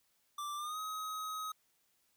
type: tone with pitch glide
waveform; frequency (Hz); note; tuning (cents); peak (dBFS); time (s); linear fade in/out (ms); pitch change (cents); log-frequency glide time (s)
square; 1174.7 to 1266.3; D6 to D#6; 0 to +30; -39; 0.38-1.52; 5; +130; 0.56-0.79
effects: white hiss -75 dBFS RMS until 2.16 s